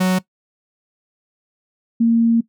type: tone pair in turn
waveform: 45% pulse / sine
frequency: 185 / 230.5 Hz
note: F#3 / A#3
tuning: 0 / -19 cents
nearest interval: major third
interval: 381 cents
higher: second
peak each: -14 / -11 dBFS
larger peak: second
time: 0-0.19 / 2-2.41 s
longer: second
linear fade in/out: 10 ms
effects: noise-tail reverb RT60 0.1 s tail -19 dB re dry